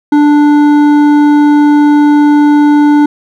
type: tone with hard clipping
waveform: sine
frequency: 294.2 Hz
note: D4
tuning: 3 cents sharp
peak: -5 dBFS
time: 0.12-3.06 s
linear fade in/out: 5 ms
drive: 9 dB
effects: none